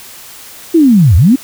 sine linear two-way sweep, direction down then up, 346.9 to 73.42 to 282.7 Hz, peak -3 dBFS, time 0.74-1.36 s, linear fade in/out 10 ms, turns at 1.16 s, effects white hiss -33 dBFS RMS until 1.43 s

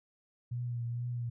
sine tone with vibrato, 120 Hz, B2, 49 cents flat, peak -33 dBFS, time 0.51-1.3 s, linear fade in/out 10 ms, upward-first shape triangle, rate 2.2 Hz, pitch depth 37 cents each way, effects none

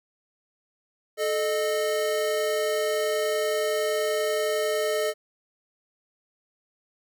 square tone pair together, 434.2 / 614 Hz, A4 / D#5, -23 / -23 cents, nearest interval tritone, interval 600 cents, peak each -27 dBFS, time 1.17-5.14 s, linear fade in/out 50 ms, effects none

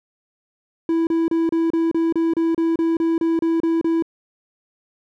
triangle tone bursts, 329.6 Hz, E4, in tune, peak -14 dBFS, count 15, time 0.89-4.024 s, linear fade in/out 2 ms, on 180 ms, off 31 ms, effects none

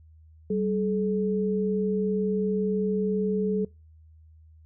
sine tone pair together, 193.36 / 428.6 Hz, G3 / A4, -23 / -45 cents, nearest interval octave + major second, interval 1378 cents, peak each -26 dBFS, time 0.5-3.65 s, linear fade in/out 5 ms, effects noise-tail reverb RT60 0.3 s tail -26 dB re dry + added 79 Hz sine -50 dBFS peak until 4.65 s

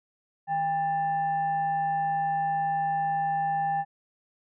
sine tone with frequency modulation, 799 Hz, G5, 33 cents sharp, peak -24 dBFS, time 0.47-3.85 s, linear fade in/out 50 ms, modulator 958 Hz, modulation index 0.36, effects none

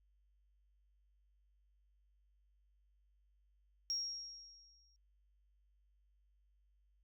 sine tone with exponential decay, 5588 Hz, F8, in tune, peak -33 dBFS, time 3.9-4.96 s, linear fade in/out 0 ms, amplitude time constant 230 ms, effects tanh soft clip ceiling -30 dBFS + added 50 Hz sine -70 dBFS peak until 7.03 s

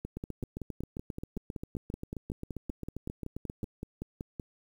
two click trains, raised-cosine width 3 ms, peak -24 / -24 dBFS, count 24 / 27, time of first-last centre 0.05-4.398 / 0.17-3.632 s, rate 5.29 / 7.51 Hz, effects 9-bit

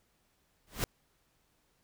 pink noise with exponential growth, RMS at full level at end -28 dBFS, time 0.67-0.84 s, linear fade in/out 0 ms, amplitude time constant 36 ms, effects pink hiss -73 dBFS RMS until 1.83 s

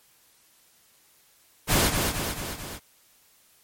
pink noise with echo, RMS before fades -21 dBFS, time 1.67-1.92 s, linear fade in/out 50 ms, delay 220 ms, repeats 4, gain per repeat -4 dB, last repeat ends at 2.8 s, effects white hiss -60 dBFS RMS until 3.63 s + MP3 64 kbps

